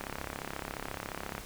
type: click train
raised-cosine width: 0.5 ms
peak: -21 dBFS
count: 48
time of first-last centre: 0.01-1.38 s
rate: 34.3 Hz
effects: pink hiss -46 dBFS RMS until 1.45 s